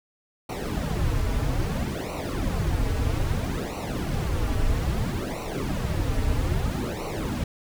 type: noise with flanger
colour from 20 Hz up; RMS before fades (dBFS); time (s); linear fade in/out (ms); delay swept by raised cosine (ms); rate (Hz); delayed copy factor
brown; -26; 0.49-7.44; 5; 0.59 to 5.69; 0.61; -0.85
effects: none